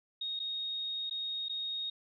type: tone with dropouts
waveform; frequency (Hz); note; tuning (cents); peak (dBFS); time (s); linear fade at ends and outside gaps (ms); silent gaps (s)
sine; 3732; A#7; +1; -34; 0.21-1.9; 5; 0.393-0.399 / 1.098-1.109 / 1.485-1.494
effects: none